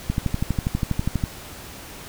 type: click train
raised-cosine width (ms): 5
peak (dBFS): -9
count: 15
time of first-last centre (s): 0.1-1.238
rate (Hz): 12.3
effects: pink hiss -39 dBFS RMS until 2.08 s